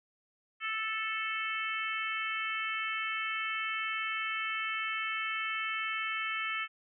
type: harmonic tone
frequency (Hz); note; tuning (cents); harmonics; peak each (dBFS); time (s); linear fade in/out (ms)
439.5; A4; -2; 3 / 4 / 5 / 6 / 7; -37 / -39 / -37 / -39 / -42; 0.6-6.68; 50
effects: none